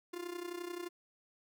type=tone with amplitude modulation; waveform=45% pulse; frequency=350 Hz; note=F4; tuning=4 cents sharp; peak=-37 dBFS; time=0.13-0.89 s; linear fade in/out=10 ms; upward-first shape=sine; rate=31.5 Hz; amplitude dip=75%; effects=none